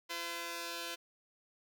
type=tone pair together; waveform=5% pulse; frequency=340 / 509.8 Hz; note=F4 / C5; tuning=-46 / -45 cents; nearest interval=perfect fifth; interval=701 cents; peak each=-31 / -30 dBFS; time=0.09-0.96 s; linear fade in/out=20 ms; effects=none